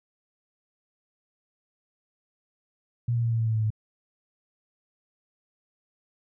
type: tone with pitch steps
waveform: sine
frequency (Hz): 119.2 / 117.56 / 115.94 / 114.34 / 112.77 / 111.22 / 109.69 / 108.18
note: A#2 / A#2 / A#2 / A#2 / A2 / A2 / A2 / A2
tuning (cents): +39 / +15 / -9 / -33 / +43 / +19 / -5 / -29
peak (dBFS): -22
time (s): 3.08-3.704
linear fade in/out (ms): 5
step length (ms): 78
effects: none